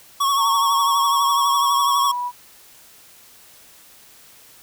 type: tone with vibrato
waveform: square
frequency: 1108.7 Hz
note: C#6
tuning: in tune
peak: -17 dBFS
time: 0.2-2.12 s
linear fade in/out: 10 ms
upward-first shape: triangle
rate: 12 Hz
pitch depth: 50 cents each way
type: tone with pitch glide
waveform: sine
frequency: 918 to 978.2 Hz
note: A#5 to B5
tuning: -27 to -17 cents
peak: -22 dBFS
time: 0.36-2.32 s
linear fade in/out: 50 ms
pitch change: +110 cents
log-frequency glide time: 0.47-2.15 s
effects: white hiss -48 dBFS RMS until 4.62 s